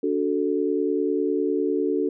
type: chord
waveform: sine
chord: D major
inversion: none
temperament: equal with one note detuned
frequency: 289.8 / 370 / 440 Hz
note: D4 / F#4 / A4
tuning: -23 / 0 / 0 cents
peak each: -25 dBFS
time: 0.03-2.09 s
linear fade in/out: 5 ms
effects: none